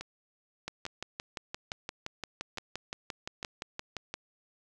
two click trains, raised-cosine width 0.2 ms, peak -22 / -19 dBFS, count 5 / 21, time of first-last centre 0.01-3.429 / 0.68-4.14 s, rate 1.17 / 5.78 Hz, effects none

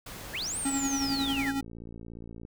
pink noise, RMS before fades -42 dBFS, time 0.06-1.49 s, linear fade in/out 5 ms
sine linear two-way sweep, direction up then down, 1480 to 9000 to 1480 Hz, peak -31 dBFS, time 0.33-1.52 s, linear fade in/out 20 ms, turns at 0.58 s
square tone with tremolo, 274.3 Hz, C#4, 18 cents flat, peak -27 dBFS, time 0.65-1.61 s, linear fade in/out 5 ms, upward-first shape sine, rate 11 Hz, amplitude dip 55%
click train, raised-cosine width 3 ms, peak -31 dBFS, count 81, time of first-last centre 1.05-2.451 s, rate 57.1 Hz
effects none

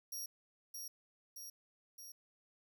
20% pulse tone with echo, 5640 Hz, F8, 16 cents sharp, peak -36 dBFS, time 0.12-0.26 s, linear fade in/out 5 ms, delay 620 ms, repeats 3, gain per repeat -3 dB, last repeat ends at 2.12 s, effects none

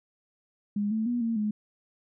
sine tone with pitch steps, 205.5 / 220 / 241.6 / 228.7 / 211.3 Hz, G#3 / A3 / B3 / A#3 / G#3, -18 / 0 / -38 / -33 / +30 cents, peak -25 dBFS, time 0.76-1.51 s, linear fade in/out 5 ms, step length 150 ms, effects none

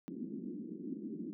white band-pass noise, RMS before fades -43 dBFS, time 0.08-1.33 s, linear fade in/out 0 ms, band 190 to 330 Hz, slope 48 dB/octave, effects none

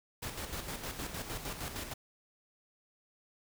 pink noise with tremolo, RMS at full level -39 dBFS, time 0.22-1.94 s, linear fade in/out 10 ms, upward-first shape square, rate 6.5 Hz, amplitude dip 50%, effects none

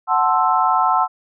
sine chord, F# half-diminished seventh, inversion none, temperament equal, 740 / 880 / 1046.5 / 1318.5 Hz, F#5 / A5 / C6 / E6, 0 / 0 / 0 / 0 cents, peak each -19 dBFS, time 0.07-1.08 s, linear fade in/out 50 ms, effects none

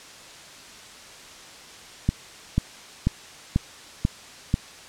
click train, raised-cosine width 5 ms, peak -7 dBFS, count 6, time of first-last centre 2.09-4.541 s, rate 2.04 Hz, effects white hiss -44 dBFS RMS until 4.88 s + low-pass 7000 Hz 12 dB/octave

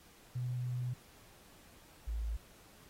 sine tone pair in turn, 124.2 / 55.32 Hz, B2 / A1, +10 / +10 cents, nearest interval octave + major second, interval 1400 cents, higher first, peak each -34 / -34 dBFS, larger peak neither, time 0.35-0.94 / 2.07-2.37 s, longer first, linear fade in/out 10 ms, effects pink hiss -61 dBFS RMS until 2.89 s + AAC 48 kbps

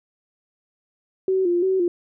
sine tone with vibrato, 363.6 Hz, F#4, 30 cents flat, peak -17 dBFS, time 1.28-1.88 s, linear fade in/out 2 ms, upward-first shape square, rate 2.9 Hz, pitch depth 70 cents each way, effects none

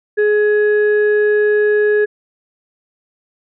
sine tone pair together, 420 / 1678.5 Hz, G#4 / G#6, +19 / +18 cents, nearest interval 2 octaves, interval 2399 cents, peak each -10 / -19 dBFS, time 0.17-2.06 s, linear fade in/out 20 ms, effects tanh soft clip ceiling -4 dBFS

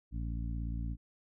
harmonic tone, 57.1 Hz, A#1, 35 cents flat, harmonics 1 / 2 / 3 / 4 / 5, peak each -35 / -41 / -45 / -47 / -49 dBFS, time 0.11-0.97 s, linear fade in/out 50 ms, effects none

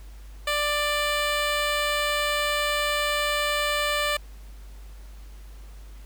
10% pulse tone with notch filter, 590 Hz, D5, 8 cents sharp, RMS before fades -25 dBFS, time 0.47-4.17 s, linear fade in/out 5 ms, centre 11000 Hz, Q 1.6, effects added 50 Hz sine -40 dBFS peak until 6.05 s + pink hiss -55 dBFS RMS until 6.05 s

